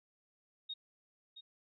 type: tone with echo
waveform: sine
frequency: 3729 Hz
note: A#7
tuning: in tune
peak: -39 dBFS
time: 0.69-0.74 s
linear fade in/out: 10 ms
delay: 670 ms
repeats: 1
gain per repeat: -10 dB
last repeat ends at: 1.41 s
effects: none